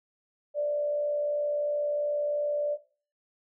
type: tone with frequency modulation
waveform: sine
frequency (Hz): 587.3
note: D5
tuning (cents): 0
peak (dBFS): -25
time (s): 0.54-2.78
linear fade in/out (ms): 50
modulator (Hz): 62.9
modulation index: 0.24
effects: noise-tail reverb RT60 0.4 s tail -18 dB re dry